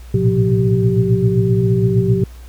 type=tone cluster; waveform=sine; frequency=111.2 / 118.3 / 126.4 / 178.9 / 388.9 Hz; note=A2 / A#2 / B2 / F3 / G4; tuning=+19 / +26 / +41 / +42 / -14 cents; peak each=-18 dBFS; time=0.14-2.24 s; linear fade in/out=5 ms; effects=added 60 Hz sine -33 dBFS peak until 2.48 s + pink hiss -47 dBFS RMS until 2.48 s